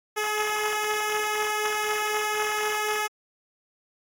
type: beating tone pair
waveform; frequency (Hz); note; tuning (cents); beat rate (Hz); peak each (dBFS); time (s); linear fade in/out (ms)
10% pulse; 423.9 / 427.9; G#4 / A4; +35 / -48; 4; -17 / -25; 0.16-3.08; 20
effects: AAC 64 kbps